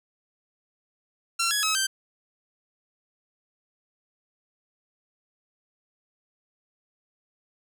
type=tone with pitch steps; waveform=10% pulse; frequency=1362 / 1676 / 1284 / 1560 Hz; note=F6 / G#6 / E6 / G6; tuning=-44 / +15 / -46 / -9 cents; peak=-14 dBFS; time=1.39-1.87 s; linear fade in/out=10 ms; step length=120 ms; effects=none